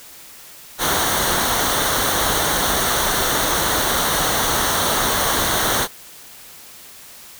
pink noise with comb filter, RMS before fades -19 dBFS, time 0.78-5.88 s, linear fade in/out 50 ms, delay 0.4 ms, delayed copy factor -0.65, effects white hiss -41 dBFS RMS until 7.39 s

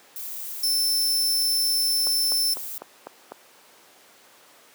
violet noise, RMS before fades -34 dBFS, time 0.16-2.78 s, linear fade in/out 0 ms
sawtooth tone, 5320 Hz, E8, 15 cents sharp, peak -18 dBFS, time 0.63-2.54 s, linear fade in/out 5 ms
click train, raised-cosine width 1 ms, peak -19 dBFS, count 6, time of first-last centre 2.07-3.32 s, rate 4 Hz
effects pink hiss -52 dBFS RMS until 4.74 s + high-pass 400 Hz 12 dB/octave

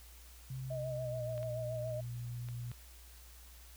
sine tone with pitch glide, 130.81 to 119.95 Hz, C3 to A#2, 0 to +50 cents, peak -39 dBFS, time 0.5-2.72 s, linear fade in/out 5 ms, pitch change -150 cents, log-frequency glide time 0.9-1.25 s
sine tone with vibrato, 624 Hz, D#5, 5 cents sharp, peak -38 dBFS, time 0.7-2.01 s, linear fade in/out 10 ms, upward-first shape sine, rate 7 Hz, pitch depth 52 cents each way
clicks, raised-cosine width 0.3 ms, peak -37 dBFS, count 4, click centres 1.379 / 1.43 / 2.487 / 2.716 s
effects added 60 Hz sine -54 dBFS peak until 3.76 s + white hiss -59 dBFS RMS until 3.76 s

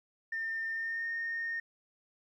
sine tone with pitch glide, 1807 to 1837.5 Hz, A6 to A#6, +46 to -25 cents, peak -32 dBFS, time 0.32-1.6 s, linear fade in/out 5 ms, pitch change +29 cents, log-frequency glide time 0.71-1.07 s, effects tanh soft clip ceiling -28 dBFS + 12-bit

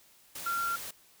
sine tone in noise, 1377 Hz, F6, 25 cents flat, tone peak -29 dBFS, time 0.46-0.76 s, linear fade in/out 5 ms, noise white, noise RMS -41 dBFS, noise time 0.35-0.91 s, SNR +9 dB, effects white hiss -61 dBFS RMS until 1.2 s

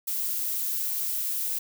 violet noise, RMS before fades -29 dBFS, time 0.07-1.59 s, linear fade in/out 10 ms, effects none

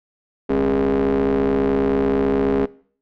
35% pulse ring-modulated tone, 69.3 Hz, C#2, in tune, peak -12 dBFS, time 0.49-2.66 s, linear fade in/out 10 ms, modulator 339 Hz, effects noise-tail reverb RT60 0.5 s tail -21 dB re dry + low-pass 2000 Hz 12 dB/octave

